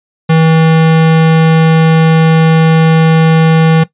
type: tone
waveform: square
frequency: 161.1 Hz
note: E3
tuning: 39 cents flat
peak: -5 dBFS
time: 0.29-3.84 s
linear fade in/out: 10 ms
effects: noise-tail reverb RT60 0.1 s tail -17 dB re dry + resampled to 8000 Hz